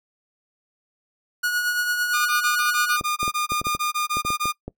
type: tone with tremolo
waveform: 45% pulse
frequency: 1455 Hz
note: F#6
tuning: 29 cents flat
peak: -19 dBFS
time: 1.43-2.97 s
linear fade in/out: 10 ms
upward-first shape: triangle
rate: 8.9 Hz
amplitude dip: 50%
type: tone bursts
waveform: sawtooth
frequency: 1213 Hz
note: D#6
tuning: 44 cents flat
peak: -18 dBFS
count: 16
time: 2.13-4.525 s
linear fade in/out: 20 ms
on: 130 ms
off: 21 ms
type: clicks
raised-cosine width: 2 ms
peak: -18 dBFS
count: 12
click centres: 3.011 / 3.23 / 3.279 / 3.52 / 3.615 / 3.669 / 3.75 / 4.17 / 4.25 / 4.304 / 4.456 / 4.68 s
effects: noise-tail reverb RT60 0.1 s tail -21 dB re dry